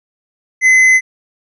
sine tone with tanh clipping, 2039 Hz, C7, 45 cents flat, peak -7 dBFS, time 0.61-1.01 s, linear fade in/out 50 ms, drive 8 dB, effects resampled to 24000 Hz

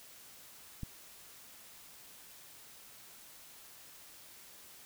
click, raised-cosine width 5 ms, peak -27 dBFS, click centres 0.833 s, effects white hiss -55 dBFS RMS until 4.85 s

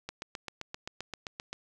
click train, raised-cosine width 0.2 ms, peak -20 dBFS, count 12, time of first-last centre 0.09-1.53 s, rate 7.64 Hz, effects none

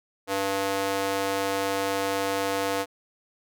square tone with high-pass filter, 98 Hz, G2, in tune, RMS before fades -27 dBFS, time 0.27-2.86 s, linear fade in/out 50 ms, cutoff 480 Hz, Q 1.3, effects none

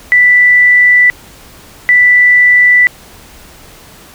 sine tone pair in turn, 1975.5 / 1975.5 Hz, B6 / B6, 0 / 0 cents, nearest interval unison, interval 0 cents, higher neither, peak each -3 dBFS, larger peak neither, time 0.12-1.1 / 1.89-2.87 s, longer neither, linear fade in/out 0 ms, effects pink hiss -37 dBFS RMS until 4.14 s

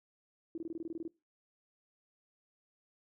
sine tone bursts, 329.6 Hz, E4, in tune, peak -37 dBFS, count 11, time 0.55-1.079 s, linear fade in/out 2 ms, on 29 ms, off 21 ms, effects noise-tail reverb RT60 0.3 s tail -23 dB re dry

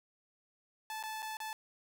sawtooth tone with dropouts, 872 Hz, A5, 16 cents flat, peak -35 dBFS, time 0.9-1.53 s, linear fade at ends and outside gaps 1 ms, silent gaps 1.028-1.036 / 1.222-1.227 / 1.37-1.402 s, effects none

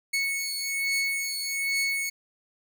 sawtooth beating tone pair, 2207 / 2208.2 Hz, C#7 / C#7, -8 / -7 cents, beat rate 1.2 Hz, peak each -27 / -25 dBFS, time 0.13-2.1 s, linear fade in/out 10 ms, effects none

